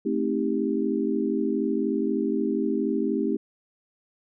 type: chord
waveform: sine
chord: A half-diminished seventh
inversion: none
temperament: just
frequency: 220 / 264 / 316.8 / 396 Hz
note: A3 / C4 / Eb4 / G4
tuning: 0 / +16 / +31 / +18 cents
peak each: -28 dBFS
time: 0.05-3.37 s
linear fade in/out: 10 ms
effects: none